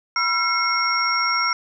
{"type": "tone cluster", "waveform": "sine", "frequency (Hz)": [975, 1357, 2163, 5560], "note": ["B5", "E6", "C#7", "F8"], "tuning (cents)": [-23, 50, -43, -9], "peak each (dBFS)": [-29, -21, -24, -24], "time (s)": [0.16, 1.53], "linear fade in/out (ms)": 2, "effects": []}